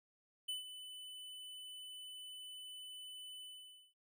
square tone with ADSR envelope, 3004 Hz, F#7, 26 cents sharp, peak -38 dBFS, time 0.48-3.94 s, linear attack 11 ms, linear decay 140 ms, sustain -11 dB, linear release 530 ms, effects none

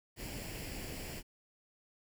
pink noise with comb filter, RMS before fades -43 dBFS, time 0.16-1.23 s, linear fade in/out 50 ms, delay 0.4 ms, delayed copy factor +0.6, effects none

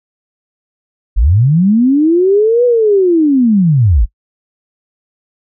sine linear two-way sweep, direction up then down, 41.26 to 495.6 to 41.26 Hz, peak -6 dBFS, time 1.16-4.06 s, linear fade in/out 20 ms, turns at 2.65 s, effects noise-tail reverb RT60 0.1 s tail -21 dB re dry

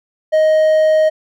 triangle tone, 625 Hz, D#5, 8 cents sharp, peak -7 dBFS, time 0.32-1.1 s, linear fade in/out 20 ms, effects none

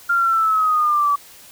sine linear sweep, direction down, 1400 to 1141 Hz, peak -14 dBFS, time 0.09-1.16 s, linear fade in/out 10 ms, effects white hiss -44 dBFS RMS until 1.51 s

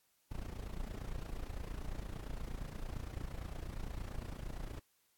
brown noise with amplitude modulation, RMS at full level -39 dBFS, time 0.31-4.8 s, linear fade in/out 5 ms, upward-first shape sine, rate 28.7 Hz, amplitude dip 80%, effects white hiss -75 dBFS RMS until 5.17 s + AAC 64 kbps

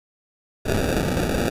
violet noise with sample-and-hold, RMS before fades -22 dBFS, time 0.65-1.5 s, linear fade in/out 20 ms, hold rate 1050 Hz, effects resampled to 32000 Hz

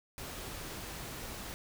pink noise, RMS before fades -43 dBFS, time 0.18-1.54 s, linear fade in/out 0 ms, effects none

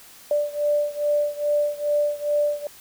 sine beating tone pair, 587.3 / 589.7 Hz, D5 / D5, 0 / +7 cents, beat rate 2.4 Hz, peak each -22 / -24 dBFS, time 0.31-2.67 s, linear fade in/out 2 ms, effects white hiss -47 dBFS RMS until 2.8 s

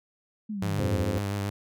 sine linear sweep, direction down, 221.1 to 77.4 Hz, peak -30 dBFS, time 0.49-1.02 s, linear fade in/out 10 ms
sawtooth tone with vibrato, 100.4 Hz, G2, 42 cents sharp, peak -24 dBFS, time 0.62-1.5 s, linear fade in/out 5 ms, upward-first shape sine, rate 7.2 Hz, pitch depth 27 cents each way
harmonic tone, 87.31 Hz, F2, in tune, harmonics 1 / 2 / 3 / 4 / 5 / 6, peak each -33 / -37 / -34 / -37 / -38 / -34 dBFS, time 0.79-1.18 s, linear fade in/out 0 ms
effects none

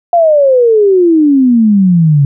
sine exponential sweep, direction down, 705 to 137.8 Hz, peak -4 dBFS, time 0.13-2.25 s, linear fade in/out 2 ms, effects none

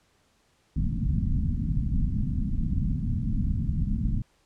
pink low-pass noise, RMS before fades -26 dBFS, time 0.76-4.22 s, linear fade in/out 5 ms, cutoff 240 Hz, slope 48 dB/octave, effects pink hiss -66 dBFS RMS until 4.45 s + low-pass 9000 Hz 12 dB/octave

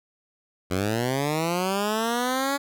10% pulse linear sweep, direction up, 87.31 to 283.8 Hz, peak -15 dBFS, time 0.7-2.58 s, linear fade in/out 20 ms, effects none

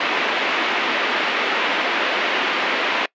white band-pass noise, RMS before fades -21 dBFS, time 0-3.06 s, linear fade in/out 5 ms, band 260 to 2900 Hz, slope 24 dB/octave, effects noise-tail reverb RT60 0.1 s tail -23 dB re dry + resampled to 16000 Hz

